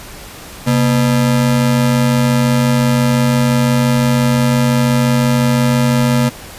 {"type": "ring-modulated tone", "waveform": "square", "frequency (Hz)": 185, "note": "F#3", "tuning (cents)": 0, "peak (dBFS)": -8, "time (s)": [0.66, 6.3], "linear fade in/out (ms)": 20, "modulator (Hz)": 52.9, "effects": ["pink hiss -33 dBFS RMS until 6.58 s", "resampled to 32000 Hz"]}